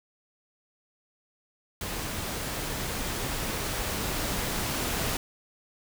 pink noise with level ramp, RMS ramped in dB -34 to -29 dBFS, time 1.81-5.17 s, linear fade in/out 2 ms, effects none

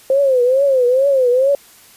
sine tone with vibrato, 523.3 Hz, C5, in tune, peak -10 dBFS, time 0.1-1.55 s, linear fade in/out 2 ms, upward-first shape triangle, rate 2.3 Hz, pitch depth 150 cents each way, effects white hiss -45 dBFS RMS until 1.96 s + resampled to 32000 Hz

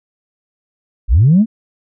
sine linear sweep, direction up, 39.87 to 234.7 Hz, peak -5 dBFS, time 1.08-1.46 s, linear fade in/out 50 ms, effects tanh soft clip ceiling -2 dBFS

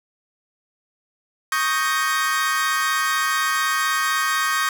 40% pulse chord, Eb dominant seventh, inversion third, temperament equal, 1108.7 / 1244.5 / 1568 / 1864.7 Hz, Db6 / Eb6 / G6 / Bb6, 0 / 0 / 0 / 0 cents, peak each -24 dBFS, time 1.52-4.69 s, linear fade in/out 2 ms, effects none

